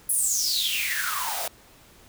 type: noise with high-pass filter sweep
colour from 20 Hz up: white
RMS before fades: -26 dBFS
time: 0.09-1.48 s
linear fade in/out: 5 ms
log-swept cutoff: 11000 to 590 Hz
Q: 9.3
effects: pink hiss -53 dBFS RMS until 2.08 s